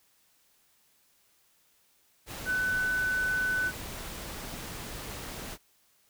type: tone in noise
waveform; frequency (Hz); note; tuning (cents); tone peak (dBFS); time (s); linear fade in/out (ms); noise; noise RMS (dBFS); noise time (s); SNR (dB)
sine; 1500; F#6; +23; -26; 2.45-3.72; 50; pink; -40; 2.26-5.58; +11
effects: white hiss -67 dBFS RMS until 6.09 s